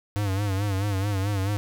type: tone with vibrato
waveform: square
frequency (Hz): 99.3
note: G2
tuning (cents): +23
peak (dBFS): -24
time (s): 0.16-1.57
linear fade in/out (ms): 0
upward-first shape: sine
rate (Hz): 4.6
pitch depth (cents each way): 86
effects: none